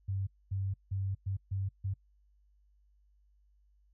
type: tone bursts at uneven times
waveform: sine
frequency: 97.1 Hz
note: G2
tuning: 16 cents flat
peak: -31 dBFS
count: 6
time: 0.08-0.27 / 0.51-0.74 / 0.91-1.15 / 1.26-1.37 / 1.51-1.69 / 1.84-1.94 s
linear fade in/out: 10 ms
effects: noise-tail reverb RT60 0.1 s tail -24 dB re dry + added 50 Hz sine -64 dBFS peak until 3.93 s

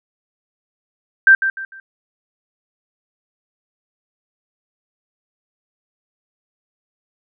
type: tone with echo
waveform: sine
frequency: 1568 Hz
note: G6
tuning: in tune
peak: -5 dBFS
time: 1.27-1.35 s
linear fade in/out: 2 ms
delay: 150 ms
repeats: 3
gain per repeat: -10 dB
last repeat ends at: 1.8 s
effects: none

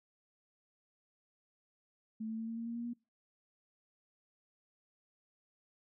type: tone with pitch steps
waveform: sine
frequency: 220 / 222.6 / 225.1 / 227.8 / 230.4 / 233.1 / 235.8 / 238.5 Hz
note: A3 / A3 / A3 / A#3 / A#3 / A#3 / A#3 / A#3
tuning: 0 / +20 / +40 / -40 / -20 / 0 / +20 / +40 cents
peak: -37 dBFS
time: 2.2-2.936 s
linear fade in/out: 10 ms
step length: 92 ms
effects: noise-tail reverb RT60 0.3 s tail -24 dB re dry

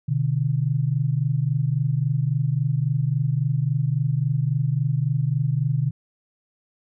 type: tone pair together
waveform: sine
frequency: 125.96 / 149.6 Hz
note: B2 / D3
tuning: +35 / +32 cents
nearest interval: minor third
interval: 297 cents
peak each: -22 dBFS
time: 0.08-5.91 s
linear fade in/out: 10 ms
effects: none

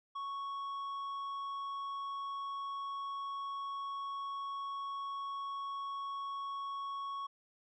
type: tone with tanh clipping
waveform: sine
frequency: 1108.7 Hz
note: C#6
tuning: in tune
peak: -39 dBFS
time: 0.15-7.27 s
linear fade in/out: 10 ms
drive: 6 dB
effects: none

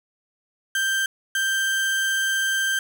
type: tone pair in turn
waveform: 35% pulse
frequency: 1571 / 1571 Hz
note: G6 / G6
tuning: +3 / +3 cents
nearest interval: unison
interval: 0 cents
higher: neither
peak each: -19 dBFS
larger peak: neither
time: 0.75-1.06 / 1.35-2.79 s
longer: second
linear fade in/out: 2 ms
effects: none

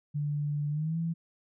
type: tone with pitch glide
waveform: sine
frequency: 146.83 to 165.77 Hz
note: D3 to E3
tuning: 0 to +10 cents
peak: -28 dBFS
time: 0.14-1.14 s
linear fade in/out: 20 ms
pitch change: +210 cents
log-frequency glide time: 0.7-0.98 s
effects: none

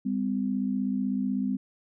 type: tone pair together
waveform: sine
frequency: 199.57 / 255.6 Hz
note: G3 / C4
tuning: +31 / -40 cents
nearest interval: major third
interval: 429 cents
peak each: -28 dBFS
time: 0.05-1.57 s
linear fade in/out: 10 ms
effects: none

